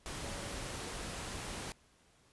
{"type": "tone in noise", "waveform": "sine", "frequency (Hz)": 564, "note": "C#5", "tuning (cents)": 30, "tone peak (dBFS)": -52, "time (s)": [0.23, 0.73], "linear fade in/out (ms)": 0, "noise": "pink", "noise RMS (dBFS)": -42, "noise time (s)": [0.06, 1.72], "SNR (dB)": -13, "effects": ["pink hiss -67 dBFS RMS until 2.32 s", "resampled to 24000 Hz"]}